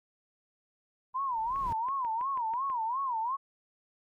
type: noise with exponential growth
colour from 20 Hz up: brown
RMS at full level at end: -38 dBFS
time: 1.13-1.73 s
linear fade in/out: 5 ms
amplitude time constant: 130 ms
type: tone with vibrato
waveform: sine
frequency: 987.8 Hz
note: B5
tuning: in tune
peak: -29 dBFS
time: 1.14-3.37 s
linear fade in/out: 20 ms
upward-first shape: sine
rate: 2.8 Hz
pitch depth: 200 cents each way
type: click train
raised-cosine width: 0.5 ms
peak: -32 dBFS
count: 8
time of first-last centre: 1.56-2.7 s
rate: 6.14 Hz
effects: none